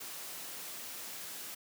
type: noise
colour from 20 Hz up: white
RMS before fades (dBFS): -44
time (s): 0-1.55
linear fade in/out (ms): 10
effects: high-pass 150 Hz 12 dB/octave